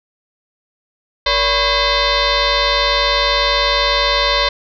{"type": "tone with frequency modulation", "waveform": "sine", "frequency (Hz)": 1516, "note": "F#6", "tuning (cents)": 42, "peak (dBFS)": -12, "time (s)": [1.26, 4.49], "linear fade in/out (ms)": 5, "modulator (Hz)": 522, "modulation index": 5.7, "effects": []}